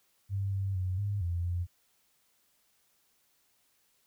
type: tone with pitch steps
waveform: sine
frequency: 98.4 / 97.4 / 92.3 / 101.5 / 86.4 / 87.9 Hz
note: G2 / G2 / F#2 / G#2 / F2 / F2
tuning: +7 / -11 / -4 / -39 / -18 / +12 cents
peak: -29 dBFS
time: 0.29-1.67 s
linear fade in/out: 50 ms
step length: 230 ms
effects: white hiss -71 dBFS RMS until 4.06 s